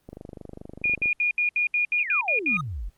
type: click train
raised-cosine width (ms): 2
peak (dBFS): -25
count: 25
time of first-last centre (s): 0.09-1.058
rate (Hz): 24.8
type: tone bursts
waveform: sine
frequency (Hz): 2435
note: D#7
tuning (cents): -38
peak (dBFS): -20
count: 10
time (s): 0.84-2.57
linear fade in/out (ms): 2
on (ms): 110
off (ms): 70
type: exponential sweep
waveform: sine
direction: down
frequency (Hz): 2960 to 38.29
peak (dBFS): -29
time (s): 1.98-2.9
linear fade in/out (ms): 20
type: tone with exponential growth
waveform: triangle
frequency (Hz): 1244.5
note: D#6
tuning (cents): 0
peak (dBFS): -23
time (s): 2.47-2.61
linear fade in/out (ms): 5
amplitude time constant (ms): 30
effects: pink hiss -68 dBFS RMS until 2.97 s + Opus 24 kbps